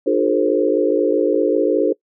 sine tone cluster, 302.6 / 357.1 / 416.2 / 461.3 / 529 Hz, D#4 / F4 / G#4 / A#4 / C5, -48 / +39 / +4 / -18 / +19 cents, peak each -20 dBFS, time 0.06-1.93 s, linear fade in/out 10 ms, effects noise-tail reverb RT60 0.1 s tail -23 dB re dry

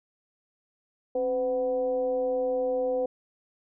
sine tone with frequency modulation, 507 Hz, B4, 45 cents sharp, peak -24 dBFS, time 1.15-3.06 s, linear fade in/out 5 ms, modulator 239 Hz, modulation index 0.48, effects none

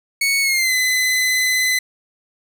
sawtooth tone with pitch glide, 2217 to 2021 Hz, C#7 to B6, 0 to +39 cents, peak -12 dBFS, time 0.21-1.79 s, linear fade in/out 5 ms, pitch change -161 cents, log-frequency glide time 0.41-0.74 s, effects none

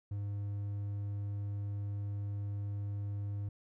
triangle tone, 101.5 Hz, G#2, 39 cents flat, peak -33 dBFS, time 0.11-3.49 s, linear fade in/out 5 ms, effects none

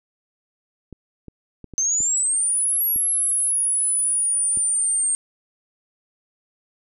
clicks, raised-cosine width 3 ms, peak -25 dBFS, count 7, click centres 0.927 / 1.283 / 1.643 / 1.737 / 2.005 / 2.961 / 4.573 s
sine exponential two-way sweep, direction up then down, 6190 to 11450 to 8580 Hz, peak -18 dBFS, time 1.78-5.15 s, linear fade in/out 0 ms, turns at 2.83 s
effects none

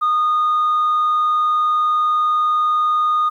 sine tone, 1230 Hz, D#6, 20 cents flat, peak -12 dBFS, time 0.01-3.3 s, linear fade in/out 20 ms, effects tanh soft clip ceiling -12 dBFS + 9-bit

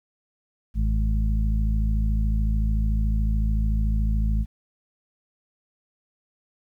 harmonic tone, 53.7 Hz, A1, 41 cents flat, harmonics 1 / 2 / 3 / 4, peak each -20 / -30 / -33 / -32 dBFS, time 0.74-4.46 s, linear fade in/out 50 ms, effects 10-bit

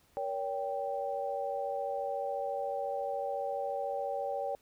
sine chord, G diminished, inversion first, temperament just, 470.4 / 564.5 / 784 Hz, Bb4 / Db5 / G5, +16 / +31 / 0 cents, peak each -40 / -35 / -36 dBFS, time 0.17-4.55 s, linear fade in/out 0 ms, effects pink hiss -67 dBFS RMS until 4.61 s

